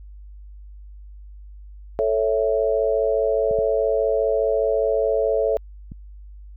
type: chord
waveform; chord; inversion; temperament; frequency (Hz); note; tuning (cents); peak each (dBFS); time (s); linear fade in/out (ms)
sine; A major; none; equal; 440 / 554.4 / 659.3; A4 / C#5 / E5; 0 / 0 / 0; -21 / -22 / -23; 1.99-5.57; 0
type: clicks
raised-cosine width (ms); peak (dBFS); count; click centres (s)
5; -23; 3; 3.511 / 3.588 / 5.919
effects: added 50 Hz sine -38 dBFS peak until 6.56 s